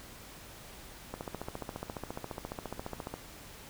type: click train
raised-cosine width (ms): 1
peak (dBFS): -23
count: 30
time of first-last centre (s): 1.14-3.14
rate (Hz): 14.5
effects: pink hiss -50 dBFS RMS until 3.69 s